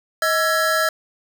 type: tone cluster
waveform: square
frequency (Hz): 633 / 1339 / 1675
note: D#5 / E6 / G#6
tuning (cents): +30 / +27 / +14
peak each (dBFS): -22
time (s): 0.22-0.89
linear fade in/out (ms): 2
effects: none